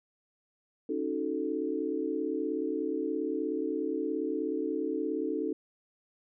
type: chord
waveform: sine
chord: D# half-diminished seventh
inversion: third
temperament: equal with one note detuned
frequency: 274.2 / 311.1 / 370 / 440 Hz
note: C#4 / D#4 / F#4 / A4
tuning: -19 / 0 / 0 / 0 cents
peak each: -36 / -33 / -37 / -34 dBFS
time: 0.89-5.53 s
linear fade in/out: 5 ms
effects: none